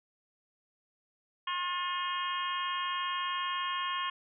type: harmonic tone with a mistuned harmonic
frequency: 357.7 Hz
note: F4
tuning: 41 cents sharp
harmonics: 3 / 4 / 5 / 6 / 7 / 8 / 9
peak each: -33 / -45 / -40 / -46 / -46 / -40 / -40 dBFS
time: 1.47-4.1 s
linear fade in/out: 5 ms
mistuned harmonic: 5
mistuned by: -24 cents
effects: none